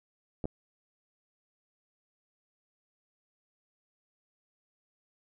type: clicks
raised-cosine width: 2 ms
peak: -21 dBFS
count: 2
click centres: 0.442 / 0.455 s
effects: none